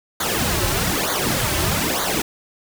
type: noise with flanger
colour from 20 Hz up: pink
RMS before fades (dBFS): -21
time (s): 0.2-2.22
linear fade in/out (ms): 5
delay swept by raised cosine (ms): 0.37 to 4.27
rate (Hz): 1.1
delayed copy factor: -0.85
effects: none